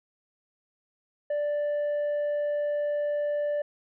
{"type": "tone with tanh clipping", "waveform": "sine", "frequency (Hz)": 587.3, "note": "D5", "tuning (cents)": 0, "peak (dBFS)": -26, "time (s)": [1.3, 3.62], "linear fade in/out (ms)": 5, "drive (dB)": 3, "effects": []}